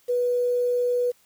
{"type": "tone with quantisation", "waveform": "sine", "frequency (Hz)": 489.9, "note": "B4", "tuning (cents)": -14, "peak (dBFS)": -20, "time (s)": [0.08, 1.12], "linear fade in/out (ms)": 20, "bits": 8, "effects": ["white hiss -61 dBFS RMS until 1.25 s"]}